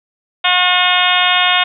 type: harmonic tone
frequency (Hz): 360.8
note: F#4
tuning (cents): -44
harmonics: 2 / 3 / 4 / 5 / 6 / 7 / 8 / 9 / 10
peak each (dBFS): -18 / -19 / -19 / -22 / -19 / -20 / -18 / -19 / -18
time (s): 0.44-1.64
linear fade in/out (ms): 10
effects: none